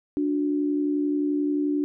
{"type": "tone pair together", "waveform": "sine", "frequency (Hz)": [292.4, 363.8], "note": ["D4", "F#4"], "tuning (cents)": [-7, -29], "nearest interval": "major third", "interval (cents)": 378, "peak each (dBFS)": [-22, -30], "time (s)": [0.17, 1.84], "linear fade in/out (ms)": 0, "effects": []}